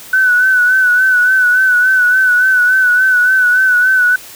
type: tone with vibrato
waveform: sine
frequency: 1500 Hz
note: F#6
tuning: 23 cents sharp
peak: -7 dBFS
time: 0.13-4.16 s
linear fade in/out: 5 ms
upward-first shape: sine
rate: 3.5 Hz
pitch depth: 45 cents each way
effects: white hiss -34 dBFS RMS until 4.35 s